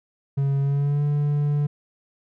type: tone with pitch glide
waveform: triangle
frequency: 138.59 to 146.07 Hz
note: C#3 to D3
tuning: 0 to -9 cents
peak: -17 dBFS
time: 0.37-1.67 s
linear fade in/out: 10 ms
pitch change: +91 cents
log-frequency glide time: 0.61-1.03 s
effects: none